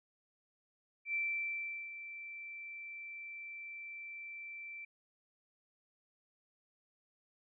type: tone with ADSR envelope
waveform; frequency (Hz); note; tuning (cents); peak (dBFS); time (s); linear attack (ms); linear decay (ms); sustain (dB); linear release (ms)
sine; 2338; D7; -8; -32; 1.05-4.85; 91; 760; -12; 6
effects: none

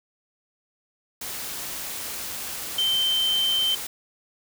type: tone in noise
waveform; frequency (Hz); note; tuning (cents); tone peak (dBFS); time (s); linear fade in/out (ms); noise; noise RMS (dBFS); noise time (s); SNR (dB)
sine; 3108; G7; -16; -20; 2.78-3.75; 5; white; -33; 1.21-3.87; +10
effects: none

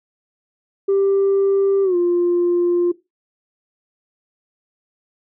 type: tone with pitch glide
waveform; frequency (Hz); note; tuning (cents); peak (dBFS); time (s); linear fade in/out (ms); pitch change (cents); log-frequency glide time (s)
sine; 393.1 to 350.2; G4 to F4; +5 to +5; -12; 0.88-2.92; 10; -200; 1.83-1.96
effects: noise-tail reverb RT60 0.2 s tail -17 dB re dry + tanh soft clip ceiling -11 dBFS

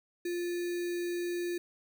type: tone with sample-and-hold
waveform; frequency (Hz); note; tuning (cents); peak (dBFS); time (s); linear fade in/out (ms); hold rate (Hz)
sine; 349.2; F4; 0; -31; 0.25-1.58; 5; 2100
effects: none

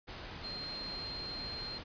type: tone in noise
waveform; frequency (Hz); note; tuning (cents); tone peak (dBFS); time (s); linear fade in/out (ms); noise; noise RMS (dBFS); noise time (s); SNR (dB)
sine; 4182; C8; -2; -40; 0.43-1.79; 20; pink; -45; 0.07-1.84; +2
effects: resampled to 11025 Hz

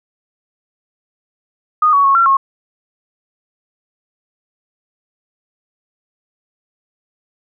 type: tone with pitch steps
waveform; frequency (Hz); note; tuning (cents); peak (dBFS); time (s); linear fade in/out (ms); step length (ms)
sine; 1234 / 1124 / 1099 / 1363 / 1087; D#6 / C#6 / C#6 / F6 / C#6; -15 / +24 / -15 / -43 / -34; -8; 1.82-2.37; 5; 110
effects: none

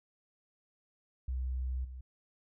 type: tone with level steps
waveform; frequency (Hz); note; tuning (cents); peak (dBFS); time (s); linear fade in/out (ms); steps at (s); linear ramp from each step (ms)
sine; 63.8; C2; -43; -32 / -42; 1.28-2.01; 5; 1.84; 10
effects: none

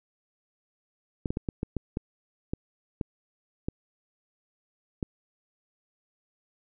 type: clicks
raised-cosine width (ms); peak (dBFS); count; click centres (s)
3; -16; 11; 1.258 / 1.305 / 1.371 / 1.488 / 1.631 / 1.767 / 1.971 / 2.535 / 3.012 / 3.685 / 5.028
effects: none

